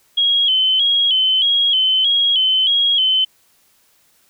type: tone with vibrato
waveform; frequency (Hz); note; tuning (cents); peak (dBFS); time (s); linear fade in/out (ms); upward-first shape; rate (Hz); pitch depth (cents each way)
sine; 3173; G7; +20; -12; 0.17-3.25; 10; square; 1.6; 64
effects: white hiss -57 dBFS RMS until 4.29 s